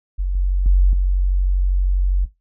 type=tone with level steps; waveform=sine; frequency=46.25 Hz; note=F#1; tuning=in tune; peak=-17 / -14 / -9 / -13 dBFS; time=0.18-2.26 s; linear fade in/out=20 ms; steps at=0.35 / 0.66 / 0.93 s; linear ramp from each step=2 ms; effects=noise-tail reverb RT60 0.2 s tail -17 dB re dry